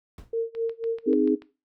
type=noise with exponential decay; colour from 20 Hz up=brown; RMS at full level=-36 dBFS; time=0.18-0.35 s; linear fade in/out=2 ms; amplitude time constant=35 ms
type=tone with tremolo; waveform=sine; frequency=457.2 Hz; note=A#4; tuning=34 cents flat; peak=-21 dBFS; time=0.33-1.14 s; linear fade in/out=5 ms; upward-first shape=sine; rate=4 Hz; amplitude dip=95%
type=click train; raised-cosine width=0.3 ms; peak=-30 dBFS; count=7; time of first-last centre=0.55-1.421 s; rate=6.89 Hz
type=chord; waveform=sine; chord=Ab major; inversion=first; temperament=equal; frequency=261.6 / 311.1 / 415.3 Hz; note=C4 / Eb4 / Ab4; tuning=0 / 0 / 0 cents; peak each=-23 dBFS; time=1.06-1.36 s; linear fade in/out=20 ms
effects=noise-tail reverb RT60 0.3 s tail -17 dB re dry